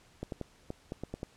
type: clicks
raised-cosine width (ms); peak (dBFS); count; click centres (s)
2; -23; 8; 0.23 / 0.322 / 0.413 / 0.704 / 0.921 / 1.036 / 1.14 / 1.231
effects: pink hiss -62 dBFS RMS until 1.36 s + low-pass 9000 Hz 12 dB/octave